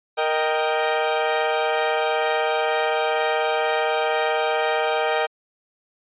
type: chord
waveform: sawtooth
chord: Eb major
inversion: second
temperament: equal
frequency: 466.2 / 622.3 / 784 Hz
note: Bb4 / Eb5 / G5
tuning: 0 / 0 / 0 cents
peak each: -20 dBFS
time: 0.17-5.27 s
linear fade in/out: 20 ms
effects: resampled to 8000 Hz